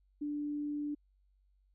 sine tone, 293.7 Hz, D4, in tune, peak -34 dBFS, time 0.21-0.95 s, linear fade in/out 10 ms, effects added 48 Hz sine -67 dBFS peak until 1.74 s

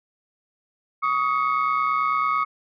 sine tone cluster, 1127 / 1256 / 2199 Hz, C#6 / D#6 / C#7, +28 / +16 / -14 cents, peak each -23 / -21 / -29 dBFS, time 1.02-2.45 s, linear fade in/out 20 ms, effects tanh soft clip ceiling -13 dBFS

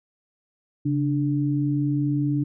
sine tone pair together, 138.59 / 293.7 Hz, C#3 / D4, 0 / 0 cents, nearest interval octave + minor second, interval 1300 cents, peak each -23 dBFS, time 0.85-2.44 s, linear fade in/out 10 ms, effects none

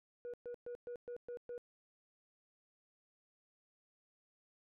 sine tone bursts, 483.3 Hz, B4, 38 cents flat, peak -40 dBFS, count 7, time 0.25-1.579 s, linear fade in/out 0 ms, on 87 ms, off 120 ms, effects tanh soft clip ceiling -41 dBFS

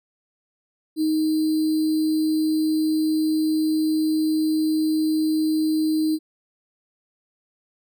sine tone with sample-and-hold, 312.6 Hz, D#4, 8 cents sharp, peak -18 dBFS, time 0.96-6.19 s, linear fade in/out 50 ms, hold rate 4410 Hz, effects none

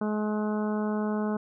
harmonic tone, 212 Hz, G#3, 36 cents sharp, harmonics 1 / 2 / 3 / 4 / 5 / 6 / 7, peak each -27 / -33 / -37 / -39 / -41 / -43 / -44 dBFS, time 0.01-1.37 s, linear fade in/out 5 ms, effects none

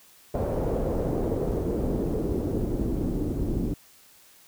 pink noise with low-pass filter sweep, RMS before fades -27 dBFS, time 0.34-3.74 s, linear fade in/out 5 ms, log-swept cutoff 570 to 280 Hz, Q 2.1, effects white hiss -55 dBFS RMS until 4.47 s

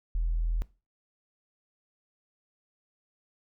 sine tone, 41.2 Hz, E1, in tune, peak -24 dBFS, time 0.15-0.62 s, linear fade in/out 0 ms, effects noise-tail reverb RT60 0.3 s tail -20 dB re dry + tanh soft clip ceiling -21 dBFS

